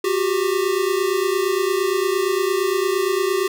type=tone pair together; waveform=square; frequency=365 / 393.7 Hz; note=F#4 / G4; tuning=-24 / +8 cents; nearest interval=minor second; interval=132 cents; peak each=-22 / -21 dBFS; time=0.04-3.48 s; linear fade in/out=5 ms; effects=none